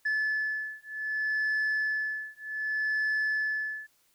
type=beating tone pair; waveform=sine; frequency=1730 / 1730.65 Hz; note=A6 / A6; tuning=-30 / -29 cents; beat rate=0.65 Hz; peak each=-29 dBFS; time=0.05-3.87 s; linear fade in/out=10 ms; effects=tanh soft clip ceiling -24 dBFS + white hiss -68 dBFS RMS until 4.14 s